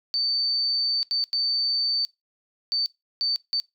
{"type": "tone bursts at uneven times", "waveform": "sine", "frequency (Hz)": 4563, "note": "C#8", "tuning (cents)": 49, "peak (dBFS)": -22, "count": 6, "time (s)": [[0.14, 1.03], [1.11, 1.24], [1.33, 2.05], [2.72, 2.86], [3.21, 3.36], [3.53, 3.6]], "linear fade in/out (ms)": 0, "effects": ["noise-tail reverb RT60 0.2 s tail -21 dB re dry"]}